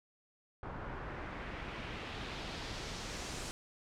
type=noise with low-pass filter sweep; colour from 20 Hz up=pink; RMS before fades=-43 dBFS; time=0.63-3.51 s; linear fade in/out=0 ms; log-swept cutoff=1200 to 8000 Hz; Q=1.3; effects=none